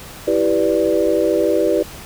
sine chord, E minor seventh, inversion none, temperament equal, 329.6 / 392 / 493.9 / 587.3 Hz, E4 / G4 / B4 / D5, 0 / 0 / 0 / 0 cents, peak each -19 dBFS, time 0.27-1.83 s, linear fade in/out 10 ms, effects pink hiss -36 dBFS RMS until 2.05 s

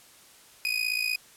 30% pulse tone with amplitude modulation, 2489 Hz, D#7, in tune, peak -20 dBFS, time 0.65-1.16 s, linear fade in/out 0 ms, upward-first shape sine, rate 56.4 Hz, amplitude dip 80%, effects white hiss -54 dBFS RMS until 1.36 s + low-pass 12000 Hz 12 dB/octave

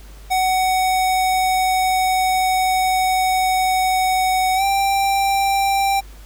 square tone with pitch glide, 748 to 786.5 Hz, F#5 to G5, +19 to +6 cents, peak -16 dBFS, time 0.3-6.01 s, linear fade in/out 20 ms, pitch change +87 cents, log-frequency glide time 4.55-4.63 s, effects added 50 Hz sine -37 dBFS peak until 6.25 s + pink hiss -47 dBFS RMS until 6.25 s

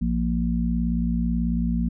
harmonic tone, 58.27 Hz, A#1, in tune, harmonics 1 / 3 / 4, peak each -25 / -25 / -25 dBFS, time 0.01-1.89 s, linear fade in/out 10 ms, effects none

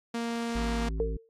sawtooth tone, 233.1 Hz, A#3, in tune, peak -26 dBFS, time 0.14-0.89 s, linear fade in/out 5 ms
harmonic tone, 54.4 Hz, A1, 19 cents flat, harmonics 1 / 3 / 5 / 7, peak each -30 / -40 / -44 / -47 dBFS, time 0.55-1.17 s, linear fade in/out 5 ms
sine tone with exponential decay, 452.5 Hz, A4, 48 cents sharp, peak -23 dBFS, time 1-1.29 s, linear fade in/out 1 ms, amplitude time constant 61 ms
effects low-pass 8000 Hz 12 dB/octave + AAC 48 kbps

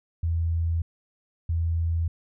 sine tone pair in turn, 83.1 / 83.1 Hz, E2 / E2, +15 / +15 cents, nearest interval unison, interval 0 cents, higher neither, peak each -22 dBFS, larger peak neither, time 0.23-0.82 / 1.49-2.08 s, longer neither, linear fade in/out 5 ms, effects none

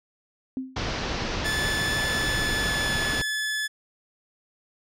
sine tone with exponential decay, 261 Hz, C4, 4 cents flat, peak -24 dBFS, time 0.57-0.86 s, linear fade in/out 1 ms, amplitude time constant 63 ms
pink low-pass noise, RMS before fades -29 dBFS, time 0.76-3.22 s, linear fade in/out 5 ms, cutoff 5900 Hz, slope 48 dB/octave
sawtooth tone with pitch glide, 1737 to 1723 Hz, A6 to A6, -23 to -37 cents, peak -22 dBFS, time 1.44-3.68 s, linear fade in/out 20 ms, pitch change -14 cents, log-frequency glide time 2.18-2.99 s
effects low-pass 11000 Hz 12 dB/octave

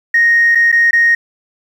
sine tone with dropouts, 1864.7 Hz, A#6, in tune, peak -6 dBFS, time 0.14-1.15 s, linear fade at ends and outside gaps 5 ms, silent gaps 0.55-0.554 / 0.718-0.725 / 0.91-0.93 s, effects tanh soft clip ceiling -3 dBFS + 7-bit

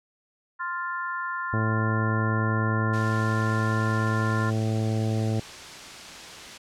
sine chord, F major, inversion second, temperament equal, 1046.5 / 1396.9 / 1760 Hz, C6 / F6 / A6, 0 / 0 / 0 cents, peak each -31 / -32 / -35 dBFS, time 0.59-4.51 s, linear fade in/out 20 ms
harmonic tone, 110 Hz, A2, in tune, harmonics 1 / 2 / 3 / 4 / 5 / 6 / 7, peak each -24 / -30 / -34 / -36 / -38 / -40 / -41 dBFS, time 1.53-5.4 s, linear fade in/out 5 ms
white noise, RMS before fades -40 dBFS, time 2.93-6.58 s, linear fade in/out 10 ms
effects low-pass 6000 Hz 12 dB/octave

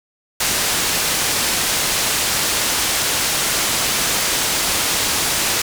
white low-pass noise, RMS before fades -19 dBFS, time 0.4-5.62 s, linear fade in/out 5 ms, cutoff 9000 Hz, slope 12 dB/octave, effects none

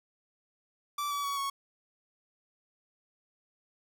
45% pulse tone with pitch steps, 1164 / 1144.7 / 1125.6 / 1107 Hz, D6 / D6 / C#6 / C#6, -16 / -45 / +26 / -3 cents, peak -31 dBFS, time 0.98-1.5 s, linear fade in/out 5 ms, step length 130 ms, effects none

